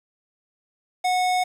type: tone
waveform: square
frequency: 732 Hz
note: F#5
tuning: 19 cents flat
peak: -20 dBFS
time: 1.04-1.44 s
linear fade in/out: 10 ms
effects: low-pass 9000 Hz 12 dB/octave + 8-bit